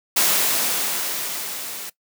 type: noise with level ramp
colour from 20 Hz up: white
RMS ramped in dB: -17 to -33 dBFS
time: 0.16-1.9 s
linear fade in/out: 10 ms
effects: noise-tail reverb RT60 0.1 s tail -19 dB re dry + high-pass 200 Hz 12 dB/octave

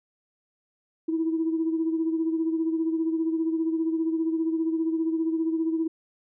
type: beating tone pair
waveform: sine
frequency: 323 / 338 Hz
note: E4 / E4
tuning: -35 / +43 cents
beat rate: 15 Hz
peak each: -23 / -31 dBFS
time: 1.08-5.88 s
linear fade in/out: 10 ms
effects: tanh soft clip ceiling -16 dBFS

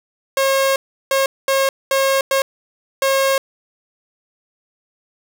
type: tone bursts at uneven times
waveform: sawtooth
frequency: 541 Hz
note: C#5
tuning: 42 cents flat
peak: -10 dBFS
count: 6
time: 0.37-0.76 / 1.11-1.26 / 1.48-1.69 / 1.91-2.21 / 2.31-2.42 / 3.02-3.38 s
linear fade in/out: 2 ms
effects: none

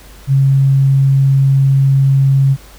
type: tone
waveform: sine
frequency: 136.2 Hz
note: C#3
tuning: 30 cents flat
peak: -7 dBFS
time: 0.27-2.57 s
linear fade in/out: 50 ms
effects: added 50 Hz sine -37 dBFS peak until 2.78 s + pink hiss -41 dBFS RMS until 2.78 s

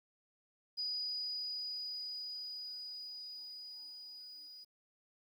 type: tone with level ramp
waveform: sine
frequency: 4933 Hz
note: D#8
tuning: 16 cents flat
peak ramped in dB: -35 to -50 dBFS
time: 0.77-4.65 s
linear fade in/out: 20 ms
effects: 11-bit

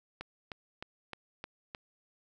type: click train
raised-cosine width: 0.3 ms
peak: -24 dBFS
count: 6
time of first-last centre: 0.21-1.748 s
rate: 3.25 Hz
effects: none

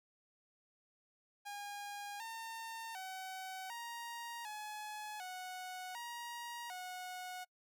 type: tone with pitch steps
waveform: sawtooth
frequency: 815 / 908 / 755 / 939 / 847 / 737 / 948 / 732 Hz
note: G#5 / A#5 / F#5 / A#5 / G#5 / F#5 / A#5 / F#5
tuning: -33 / -46 / +35 / +12 / +34 / -7 / +29 / -19 cents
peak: -40 dBFS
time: 1.45-7.45 s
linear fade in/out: 20 ms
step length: 750 ms
effects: noise-tail reverb RT60 0.1 s tail -25 dB re dry

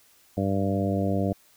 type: harmonic tone with a mistuned harmonic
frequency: 98 Hz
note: G2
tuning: in tune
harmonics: 1 / 2 / 3 / 4 / 5 / 6 / 7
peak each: -28 / -27 / -30 / -35 / -33 / -32 / -34 dBFS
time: 0.37-1.33 s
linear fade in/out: 5 ms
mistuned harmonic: 1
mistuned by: +19 cents
effects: white hiss -59 dBFS RMS until 1.56 s

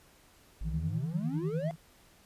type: exponential sweep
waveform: triangle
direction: up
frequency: 48.46 to 700 Hz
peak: -32 dBFS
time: 0.61-1.71 s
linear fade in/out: 0 ms
type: tone with tremolo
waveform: sine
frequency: 159.5 Hz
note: D#3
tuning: 43 cents sharp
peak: -28 dBFS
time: 0.64-1.76 s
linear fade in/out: 50 ms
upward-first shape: sine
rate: 10 Hz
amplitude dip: 80%
effects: pink hiss -61 dBFS RMS until 2.25 s + resampled to 32000 Hz

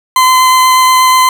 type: tone with vibrato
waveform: 40% pulse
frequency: 1027 Hz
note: C6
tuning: 33 cents flat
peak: -4 dBFS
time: 0.16-1.29 s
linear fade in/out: 2 ms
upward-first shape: sine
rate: 8.3 Hz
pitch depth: 8 cents each way
effects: none

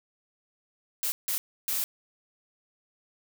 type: noise bursts at uneven times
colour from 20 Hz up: blue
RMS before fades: -29 dBFS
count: 3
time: 1.03-1.12 / 1.28-1.38 / 1.68-1.84 s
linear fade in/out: 0 ms
effects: none

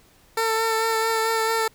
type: tone with vibrato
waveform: 15% pulse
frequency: 447.9 Hz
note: A4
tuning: 31 cents sharp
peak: -14 dBFS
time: 0.37-1.68 s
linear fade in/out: 5 ms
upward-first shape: sine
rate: 4.5 Hz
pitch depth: 18 cents each way
effects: pink hiss -56 dBFS RMS until 1.74 s

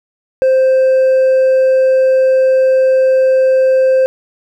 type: tone with hard clipping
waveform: sine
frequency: 523.3 Hz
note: C5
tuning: in tune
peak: -8 dBFS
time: 0.42-4.06 s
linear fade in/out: 0 ms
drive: 2 dB
effects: none

